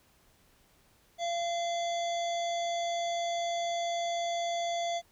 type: harmonic tone with a mistuned harmonic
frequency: 686 Hz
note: F5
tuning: 31 cents flat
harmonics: 1 / 3 / 5 / 7 / 9 / 10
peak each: -30 / -43 / -40 / -50 / -46 / -50 dBFS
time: 1.18-5.02 s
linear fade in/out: 50 ms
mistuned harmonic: 7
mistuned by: -84 cents
effects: pink hiss -65 dBFS RMS until 5.11 s